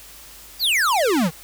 square exponential sweep, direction down, 4978 to 146.83 Hz, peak -17 dBFS, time 0.59-1.31 s, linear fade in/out 50 ms, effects added 50 Hz sine -51 dBFS peak until 1.43 s + white hiss -43 dBFS RMS until 1.43 s

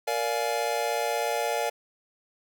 square chord, Bb dominant seventh, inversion none, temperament just, 466.2 / 582.7 / 699.2 / 839.1 Hz, Bb4 / D5 / F5 / Ab5, 0 / -14 / +2 / +18 cents, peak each -32 dBFS, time 0.07-1.7 s, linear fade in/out 10 ms, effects none

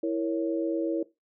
sine chord, A# diminished, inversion second, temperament equal, 329.6 / 466.2 / 554.4 Hz, E4 / A#4 / C#5, 0 / 0 / 0 cents, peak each -27 / -32 / -32 dBFS, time 0.03-1.03 s, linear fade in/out 5 ms, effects noise-tail reverb RT60 0.2 s tail -17 dB re dry

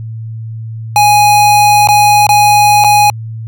square tone with dropouts, 830.6 Hz, G#5, in tune, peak -5 dBFS, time 0.96-3.1 s, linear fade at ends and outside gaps 1 ms, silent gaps 1.873-1.887 / 2.268-2.291 / 2.84-2.845 s, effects added 112 Hz sine -20 dBFS peak until 3.47 s

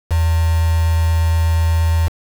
sine tone with quantisation, 82.2 Hz, E2, 4 cents flat, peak -12 dBFS, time 0.1-2.09 s, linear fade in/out 20 ms, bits 4, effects none

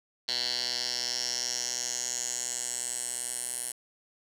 10% pulse tone with band-pass filter sweep, 122.8 Hz, B2, 9 cents flat, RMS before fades -33 dBFS, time 0.28-3.72 s, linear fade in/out 5 ms, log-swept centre 4300 to 9700 Hz, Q 5.2, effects none

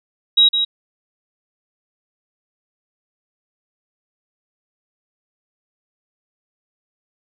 sine tone with echo, 3825 Hz, A#7, 44 cents sharp, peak -8 dBFS, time 0.37-0.49 s, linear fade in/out 10 ms, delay 160 ms, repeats 1, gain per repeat -7 dB, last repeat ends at 0.65 s, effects none

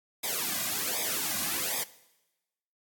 white noise with flanger, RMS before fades -31 dBFS, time 0.23-1.84 s, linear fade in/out 10 ms, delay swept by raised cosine 0.69 to 2.29 ms, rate 1.3 Hz, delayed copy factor -1, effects noise-tail reverb RT60 1.0 s tail -19 dB re dry + AAC 64 kbps

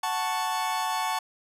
40% pulse chord, F# minor, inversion none, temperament equal, 740 / 880 / 1108.7 Hz, F#5 / A5 / C#6, 0 / 0 / 0 cents, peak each -31 / -28 / -31 dBFS, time 0.03-1.19 s, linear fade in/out 5 ms, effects resampled to 32000 Hz

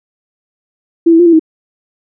sine tone with pitch steps, 334.3 / 328.7 / 349.8 / 336 / 318.4 Hz, E4 / E4 / F4 / E4 / D#4, +24 / -5 / +3 / +33 / +40 cents, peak -3 dBFS, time 1.06-1.395 s, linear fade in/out 10 ms, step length 67 ms, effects none

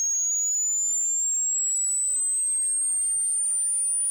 sine linear sweep, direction up, 6510 to 9500 Hz, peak -21 dBFS, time 0-4.1 s, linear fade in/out 0 ms, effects tanh soft clip ceiling -17 dBFS + 8-bit

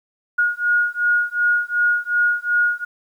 sine beating tone pair, 1438 / 1440.7 Hz, F#6 / F#6, -50 / -47 cents, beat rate 2.7 Hz, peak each -19 / -19 dBFS, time 0.38-2.85 s, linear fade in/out 10 ms, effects 9-bit

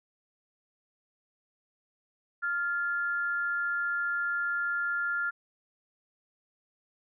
sine tone pair together, 1397.5 / 1712 Hz, F6 / A6, +1 / -48 cents, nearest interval major third, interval 351 cents, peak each -28 / -36 dBFS, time 2.42-5.31 s, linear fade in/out 20 ms, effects none

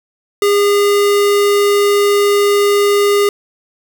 square tone, 406.9 Hz, G#4, 35 cents flat, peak -10 dBFS, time 0.42-3.29 s, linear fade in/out 2 ms, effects 8-bit

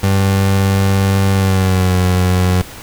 30% pulse tone with pitch glide, 97.3 to 91.31 Hz, G2 to F#2, -12 to -22 cents, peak -8 dBFS, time 0.03-2.62 s, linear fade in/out 5 ms, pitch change -110 cents, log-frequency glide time 1.32-1.96 s, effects pink hiss -33 dBFS RMS until 2.82 s

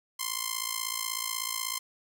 5% pulse tone with amplitude modulation, 1046.5 Hz, C6, in tune, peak -15 dBFS, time 0.19-1.79 s, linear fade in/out 10 ms, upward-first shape sine, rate 56.3 Hz, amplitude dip 85%, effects none

